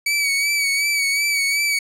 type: tone with vibrato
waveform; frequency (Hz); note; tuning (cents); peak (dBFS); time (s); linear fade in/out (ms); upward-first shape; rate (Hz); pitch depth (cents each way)
sawtooth; 2271; C#7; +41; -14; 0.06-1.79; 5; sine; 2.7; 42
effects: low-pass 12000 Hz 12 dB/octave